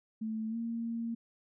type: tone with pitch glide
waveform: sine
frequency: 220 to 230.8 Hz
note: A3 to A#3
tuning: 0 to -17 cents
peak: -33 dBFS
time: 0.21-1.15 s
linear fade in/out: 10 ms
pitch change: +83 cents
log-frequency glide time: 0.49-0.56 s
effects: none